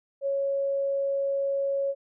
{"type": "tone", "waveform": "sine", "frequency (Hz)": 553, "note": "C#5", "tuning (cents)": -4, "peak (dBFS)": -24, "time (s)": [0.21, 1.95], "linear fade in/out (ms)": 50, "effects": []}